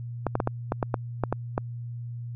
clicks, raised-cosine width 1 ms, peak -10 dBFS, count 10, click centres 0.267 / 0.354 / 0.402 / 0.474 / 0.721 / 0.828 / 0.942 / 1.237 / 1.326 / 1.579 s, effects added 119 Hz sine -33 dBFS peak until 2.35 s

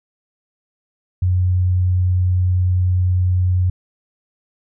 sine tone, 91 Hz, F#2, 28 cents flat, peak -13 dBFS, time 1.22-3.7 s, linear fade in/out 5 ms, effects none

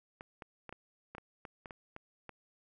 clicks, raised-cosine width 0.5 ms, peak -30 dBFS, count 11, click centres 0.209 / 0.422 / 0.693 / 0.726 / 1.15 / 1.182 / 1.452 / 1.658 / 1.708 / 1.964 / 2.293 s, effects none

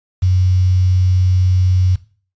sine tone with quantisation, 92 Hz, F#2, 9 cents flat, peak -10 dBFS, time 0.22-1.96 s, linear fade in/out 10 ms, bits 6, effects noise-tail reverb RT60 0.4 s tail -17 dB re dry + resampled to 16000 Hz

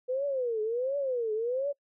sine tone with vibrato, 493.9 Hz, B4, in tune, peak -27 dBFS, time 0.08-1.73 s, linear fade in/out 20 ms, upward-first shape triangle, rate 1.4 Hz, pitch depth 270 cents each way, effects noise-tail reverb RT60 0.1 s tail -23 dB re dry

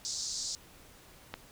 pink band-pass noise, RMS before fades -37 dBFS, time 0.05-0.55 s, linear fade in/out 0 ms, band 4300 to 7500 Hz, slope 48 dB/octave
click, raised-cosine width 0.3 ms, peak -21 dBFS, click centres 1.34 s
effects pink hiss -56 dBFS RMS until 1.51 s

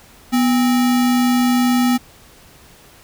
sine tone with sample-and-hold, 246.1 Hz, B3, 6 cents flat, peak -12 dBFS, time 0.32-1.98 s, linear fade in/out 20 ms, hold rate 1050 Hz, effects pink hiss -46 dBFS RMS until 3.03 s

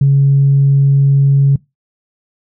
sine tone, 138.8 Hz, C#3, 3 cents sharp, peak -5 dBFS, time 0.01-1.56 s, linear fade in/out 5 ms, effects noise-tail reverb RT60 0.2 s tail -22 dB re dry + tanh soft clip ceiling -2 dBFS

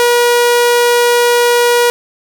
sawtooth tone, 480.7 Hz, B4, 47 cents flat, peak -4 dBFS, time 0-1.9 s, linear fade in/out 0 ms, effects none

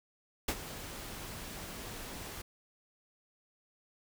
pink noise with ADSR envelope, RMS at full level -31 dBFS, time 0.48-2.42 s, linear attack 6 ms, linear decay 54 ms, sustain -13 dB, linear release 8 ms, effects none

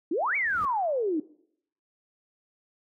sine exponential two-way sweep, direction up then down, 290.8 to 2349 to 290.8 Hz, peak -24 dBFS, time 0.11-1.2 s, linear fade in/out 5 ms, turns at 0.36 s
brown noise with exponential growth, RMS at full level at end -35 dBFS, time 0.21-0.65 s, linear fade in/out 1 ms, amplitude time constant 94 ms
effects noise-tail reverb RT60 0.7 s tail -21 dB re dry + high-pass 100 Hz 12 dB/octave

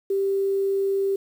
sine tone with quantisation, 392 Hz, G4, in tune, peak -20 dBFS, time 0.1-1.16 s, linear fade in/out 5 ms, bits 8, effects none

